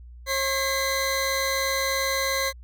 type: tone pair together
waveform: 20% pulse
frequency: 540 / 2037 Hz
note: C#5 / C7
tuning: -45 / -47 cents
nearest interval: octave + major seventh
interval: 2298 cents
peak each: -21 dBFS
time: 0.26-2.53 s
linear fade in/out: 50 ms
effects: added 60 Hz sine -41 dBFS peak until 2.63 s